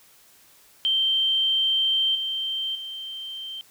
sine tone with level steps, 3133 Hz, G7, 2 cents flat, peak -19 / -25 / -32 dBFS, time 0.85-3.61 s, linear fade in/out 0 ms, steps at 2.15 / 2.75 s, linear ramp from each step 2 ms, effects white hiss -55 dBFS RMS until 3.7 s

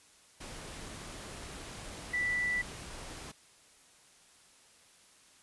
sine tone in noise, 1971 Hz, B6, 4 cents flat, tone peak -29 dBFS, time 2.13-2.62 s, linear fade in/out 10 ms, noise pink, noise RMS -45 dBFS, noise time 0.4-3.32 s, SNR +13 dB, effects white hiss -61 dBFS RMS until 5.42 s + resampled to 24000 Hz

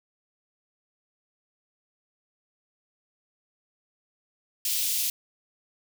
white high-pass noise, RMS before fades -27 dBFS, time 4.65-5.1 s, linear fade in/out 2 ms, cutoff 2800 Hz, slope 24 dB/octave, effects none

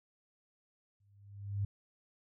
sine tone with exponential growth, 100.5 Hz, G2, 44 cents sharp, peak -29 dBFS, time 1-1.65 s, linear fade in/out 5 ms, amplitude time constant 140 ms, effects none

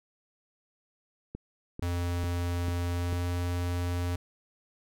click train, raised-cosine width 3 ms, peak -24 dBFS, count 5, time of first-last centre 1.35-3.128 s, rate 2.25 Hz
square tone with pitch glide, 87.31 to 88.07 Hz, F2 to F2, 0 to +15 cents, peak -29 dBFS, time 1.82-4.16 s, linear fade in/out 5 ms, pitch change +15 cents, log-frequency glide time 2.92-3.26 s
effects none

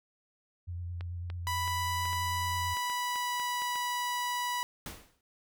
sine tone with vibrato, 87.31 Hz, F2, in tune, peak -35 dBFS, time 0.67-2.75 s, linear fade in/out 20 ms, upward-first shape sine, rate 9.1 Hz, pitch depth 26 cents each way
clicks, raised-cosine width 0.3 ms, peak -28 dBFS, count 11, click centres 1.009 / 1.301 / 1.677 / 2.055 / 2.131 / 2.77 / 2.899 / 3.158 / 3.398 / 3.62 / 3.757 s
sawtooth tone with pitch glide, 987.8 to 979.8 Hz, B5 to B5, 0 to -14 cents, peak -27 dBFS, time 1.47-4.63 s, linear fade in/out 0 ms, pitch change -14 cents, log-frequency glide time 2.26-3.77 s
pink noise with exponential decay, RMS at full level -38 dBFS, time 4.86-5.21 s, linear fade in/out 2 ms, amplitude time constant 74 ms
effects none

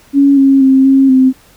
sine tone with pitch steps, 279.4 / 272 / 265.8 / 269.7 / 260.5 Hz, C#4 / C#4 / C4 / C#4 / C4, +14 / -33 / +27 / -47 / -7 cents, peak -4 dBFS, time 0.13-1.33 s, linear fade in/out 50 ms, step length 240 ms, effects pink hiss -45 dBFS RMS until 1.56 s

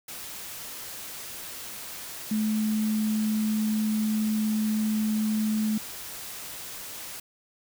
sine tone in noise, 215.9 Hz, A3, 33 cents flat, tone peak -23 dBFS, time 2.31-5.78 s, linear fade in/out 5 ms, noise white, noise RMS -39 dBFS, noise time 0.08-7.2 s, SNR +13 dB, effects none

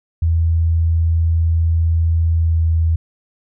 sine tone with pitch glide, 82.41 to 81.65 Hz, E2 to E2, 0 to -16 cents, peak -12 dBFS, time 0.22-2.96 s, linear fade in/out 5 ms, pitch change -16 cents, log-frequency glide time 2.35-2.6 s, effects none

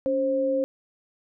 sine tone pair together, 281.3 / 530 Hz, C#4 / C5, +26 / +22 cents, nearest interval major seventh, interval 1096 cents, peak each -28 / -22 dBFS, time 0.06-0.64 s, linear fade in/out 0 ms, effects none

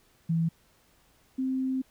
sine tone pair in turn, 164.81 / 261.6 Hz, E3 / C4, 0 / 0 cents, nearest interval minor sixth, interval 800 cents, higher second, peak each -23 / -26 dBFS, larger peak first, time 0.29-0.49 / 1.38-1.82 s, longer second, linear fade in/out 10 ms, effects pink hiss -64 dBFS RMS until 1.9 s

